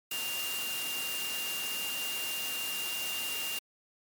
sine tone in noise, 2794 Hz, F7, in tune, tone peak -35 dBFS, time 0.11-3.59 s, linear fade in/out 5 ms, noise white, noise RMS -37 dBFS, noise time 0.11-3.59 s, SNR -1 dB, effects high-pass 150 Hz 12 dB/octave + MP3 96 kbps

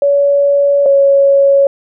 sine tone pair in turn, 566 / 555.3 Hz, C#5 / C#5, +36 / +3 cents, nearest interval unison, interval 33 cents, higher first, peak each -7 / -5 dBFS, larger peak second, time 0.02-0.86 / 0.86-1.67 s, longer first, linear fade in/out 2 ms, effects none

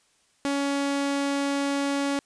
sawtooth tone, 280.4 Hz, C#4, 20 cents sharp, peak -20 dBFS, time 0.45-2.19 s, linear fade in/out 0 ms, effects white hiss -65 dBFS RMS until 2.25 s + resampled to 22050 Hz

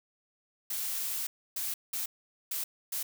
blue noise bursts at uneven times, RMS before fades -34 dBFS, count 5, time 0.7-1.27 / 1.56-1.74 / 1.93-2.06 / 2.51-2.64 / 2.92-3.03 s, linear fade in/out 5 ms, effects none

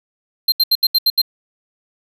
square tone bursts, 4161 Hz, C8, 10 cents flat, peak -11 dBFS, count 7, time 0.48-1.217 s, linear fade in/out 5 ms, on 41 ms, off 75 ms, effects none

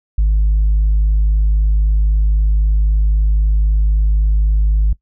sine tone, 51.91 Hz, G#1, in tune, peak -8 dBFS, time 0.18-4.93 s, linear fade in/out 5 ms, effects noise-tail reverb RT60 0.1 s tail -21 dB re dry + tanh soft clip ceiling -8 dBFS

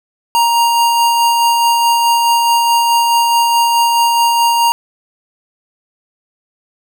square tone with tremolo, 936 Hz, A#5, 7 cents sharp, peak -9 dBFS, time 0.35-4.72 s, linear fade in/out 0 ms, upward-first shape sine, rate 4.7 Hz, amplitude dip 25%, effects none

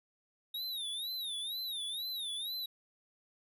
square tone with vibrato, 3732 Hz, A#7, 1 cent sharp, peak -37 dBFS, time 0.54-2.66 s, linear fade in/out 5 ms, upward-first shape sine, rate 2.1 Hz, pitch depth 150 cents each way, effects none

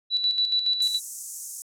sine tone with tremolo, 3951 Hz, B7, in tune, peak -19 dBFS, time 0.1-1 s, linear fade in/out 50 ms, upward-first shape square, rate 7.1 Hz, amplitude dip 55%
pink high-pass noise, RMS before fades -34 dBFS, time 0.82-1.62 s, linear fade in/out 0 ms, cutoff 6300 Hz, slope 48 dB/octave
effects low-pass 11000 Hz 12 dB/octave

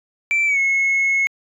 sine tone with pitch glide, 2337 to 2180 Hz, D7 to C#7, -9 to -29 cents, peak -13 dBFS, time 0.31-1.27 s, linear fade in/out 0 ms, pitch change -120 cents, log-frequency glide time 0.46-0.59 s, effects tanh soft clip ceiling -13 dBFS

